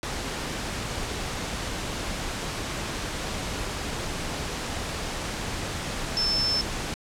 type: tone in noise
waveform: sine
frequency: 5290 Hz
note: E8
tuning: 5 cents sharp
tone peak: -22 dBFS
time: 6.17-6.61 s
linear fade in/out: 0 ms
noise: pink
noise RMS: -31 dBFS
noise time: 0.03-6.94 s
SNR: +6 dB
effects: low-pass 8000 Hz 12 dB/octave